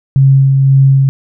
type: tone with tremolo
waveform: sine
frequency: 135.7 Hz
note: C#3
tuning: 36 cents flat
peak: -3 dBFS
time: 0.16-1.09 s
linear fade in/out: 0 ms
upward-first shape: sine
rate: 1.9 Hz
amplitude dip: 30%
effects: none